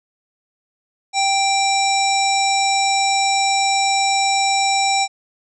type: harmonic tone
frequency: 784 Hz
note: G5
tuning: in tune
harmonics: 1 / 3 / 5 / 7 / 9 / 10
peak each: -17 / -22 / -24 / -25 / -27 / -27 dBFS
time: 1.13-5.08 s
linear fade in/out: 50 ms
effects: none